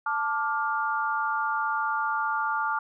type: chord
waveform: sine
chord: D minor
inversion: second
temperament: just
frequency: 881 / 1174.7 / 1409.6 Hz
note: A5 / D6 / F6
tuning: +2 / 0 / +16 cents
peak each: -29 dBFS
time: 0.06-2.79 s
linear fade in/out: 5 ms
effects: none